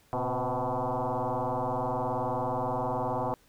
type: tone with frequency modulation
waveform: sine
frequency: 116.54 Hz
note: A#2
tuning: in tune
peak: -27 dBFS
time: 0.13-3.34 s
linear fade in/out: 0 ms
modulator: 126 Hz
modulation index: 7.6
effects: pink hiss -63 dBFS RMS until 3.48 s